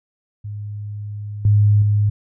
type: tone with level steps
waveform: sine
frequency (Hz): 103.83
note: G#2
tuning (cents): 0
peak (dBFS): -26 / -10 / -13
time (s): 0.44-2.1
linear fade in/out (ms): 10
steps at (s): 1.45 / 1.82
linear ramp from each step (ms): 2
effects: none